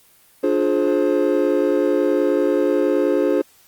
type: chord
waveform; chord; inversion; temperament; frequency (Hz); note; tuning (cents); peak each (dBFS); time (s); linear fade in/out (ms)
triangle; D half-diminished seventh; none; just; 293.7 / 352.4 / 422.9 / 528.6; D4 / F4 / Ab4 / C5; 0 / +16 / +31 / +18; -19; 0.43-3.42; 10
effects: white hiss -53 dBFS RMS until 3.67 s + Opus 24 kbps